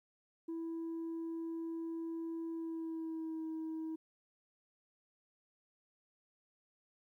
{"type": "tone with pitch glide", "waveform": "sine", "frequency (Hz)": [329.6, 319.5], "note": ["E4", "D#4"], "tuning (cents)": [0, 46], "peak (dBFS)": -36, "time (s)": [0.48, 3.96], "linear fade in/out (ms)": 10, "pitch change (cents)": -54, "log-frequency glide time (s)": [2.51, 3.46], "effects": ["tanh soft clip ceiling -37 dBFS", "13-bit"]}